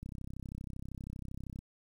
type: click train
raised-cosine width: 5 ms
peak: -30 dBFS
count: 52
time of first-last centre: 0.03-1.59 s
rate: 32.7 Hz
effects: 10-bit